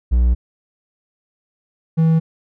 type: tone pair in turn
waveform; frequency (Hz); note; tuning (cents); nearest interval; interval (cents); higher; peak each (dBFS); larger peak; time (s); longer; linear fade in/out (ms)
triangle; 60.4 / 161.86; B1 / E3; -38 / -31; octave + perfect fourth; 1707; second; -9; neither; 0.11-0.35 / 1.97-2.2; first; 20
effects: none